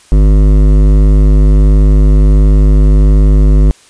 sine tone with hard clipping, 50.7 Hz, G#1, 41 cents flat, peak -5 dBFS, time 0.12-3.71 s, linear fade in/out 0 ms, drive 14 dB, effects white hiss -43 dBFS RMS until 3.89 s + resampled to 22050 Hz

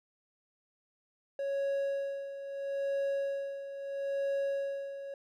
triangle tone with tremolo, 554 Hz, C#5, 1 cent flat, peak -27 dBFS, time 1.39-5.14 s, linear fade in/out 2 ms, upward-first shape sine, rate 0.76 Hz, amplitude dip 70%, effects none

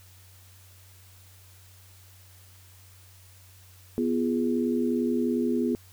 sine chord, F diminished, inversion second, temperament equal with one note detuned, 246.9 / 344 / 415.3 Hz, Cb4 / F4 / Ab4, 0 / -26 / 0 cents, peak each -25 / -29 / -30 dBFS, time 3.98-5.75 s, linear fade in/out 0 ms, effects added 93 Hz sine -52 dBFS peak until 5.92 s + white hiss -56 dBFS RMS until 5.92 s

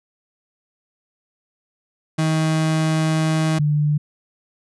35% pulse / sine tone pair in turn, 158.2 / 148.78 Hz, D#3 / D3, +29 / +23 cents, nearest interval minor second, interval 106 cents, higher first, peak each -15 dBFS, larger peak neither, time 2.18-3.59 / 3.59-3.98 s, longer first, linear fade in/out 10 ms, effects resampled to 24000 Hz

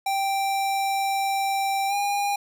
square tone with pitch glide, 784 to 809.3 Hz, G5 to G#5, 0 to -45 cents, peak -23 dBFS, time 0.06-2.36 s, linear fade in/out 5 ms, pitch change +55 cents, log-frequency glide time 1.88-1.94 s, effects none

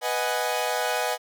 sawtooth chord, G# minor seventh, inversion first, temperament equal, 493.9 / 622.3 / 740 / 830.6 Hz, B4 / D#5 / F#5 / G#5, 0 / 0 / 0 / 0 cents, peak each -26 dBFS, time 0.01-1.18 s, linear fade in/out 50 ms, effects none

